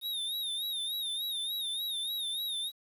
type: tone with vibrato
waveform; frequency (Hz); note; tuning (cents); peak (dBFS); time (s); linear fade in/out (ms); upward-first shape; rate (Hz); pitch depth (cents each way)
square; 3700; A#7; -14; -33; 0.01-2.72; 50; sine; 3.4; 85
effects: 10-bit